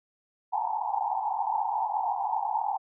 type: band-pass noise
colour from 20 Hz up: white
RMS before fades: -29 dBFS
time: 0.52-2.78 s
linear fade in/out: 20 ms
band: 770 to 920 Hz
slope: 96 dB/octave
effects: none